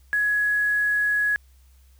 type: tone with quantisation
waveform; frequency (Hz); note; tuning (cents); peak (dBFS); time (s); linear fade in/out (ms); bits
sine; 1678; G#6; +17; -19; 0.13-1.36; 0; 7
effects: added 65 Hz sine -51 dBFS peak until 1.99 s + white hiss -64 dBFS RMS until 1.99 s